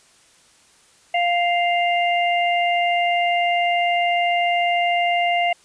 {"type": "harmonic tone", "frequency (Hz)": 698.5, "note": "F5", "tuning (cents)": 0, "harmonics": [1, 3, 4], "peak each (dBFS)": [-18, -23, -26], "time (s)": [1.14, 5.53], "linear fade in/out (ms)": 5, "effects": ["white hiss -54 dBFS RMS until 5.64 s", "resampled to 22050 Hz"]}